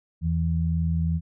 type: tone pair together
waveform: sine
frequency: 82.41 / 164.81 Hz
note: E2 / E3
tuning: 0 / 0 cents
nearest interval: octave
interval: 1200 cents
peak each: -24 dBFS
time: 0.21-1.21 s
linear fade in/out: 50 ms
effects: none